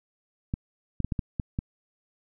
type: clicks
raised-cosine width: 5 ms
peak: -15 dBFS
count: 7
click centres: 0.539 / 1.003 / 1.046 / 1.122 / 1.192 / 1.398 / 1.589 s
effects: none